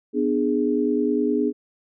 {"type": "chord", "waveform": "sine", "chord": "G# diminished", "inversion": "first", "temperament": "just", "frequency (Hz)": [249.2, 299, 415.3], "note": ["B3", "D4", "G#4"], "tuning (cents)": [16, 31, 0], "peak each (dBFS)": -23, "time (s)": [0.13, 1.53], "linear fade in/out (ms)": 50, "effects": []}